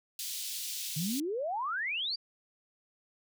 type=high-pass noise; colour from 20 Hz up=pink; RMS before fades=-38 dBFS; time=0.19-1.2 s; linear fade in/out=2 ms; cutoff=3300 Hz; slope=24 dB/octave
type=exponential sweep; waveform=sine; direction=up; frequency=146.83 to 4854 Hz; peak=-31 dBFS; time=0.96-2.16 s; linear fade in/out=10 ms
effects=none